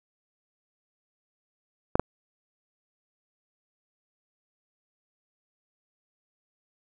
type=clicks; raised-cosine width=1 ms; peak=-7 dBFS; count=2; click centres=1.955 / 1.996 s; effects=none